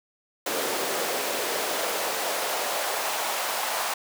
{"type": "noise with high-pass filter sweep", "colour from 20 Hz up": "pink", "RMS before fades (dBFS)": -28, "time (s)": [0.46, 3.94], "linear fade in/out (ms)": 5, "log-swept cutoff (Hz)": [410, 810], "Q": 1.8, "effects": []}